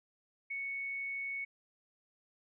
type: tone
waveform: sine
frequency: 2217 Hz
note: C#7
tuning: in tune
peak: -36 dBFS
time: 0.5-1.45 s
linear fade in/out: 10 ms
effects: none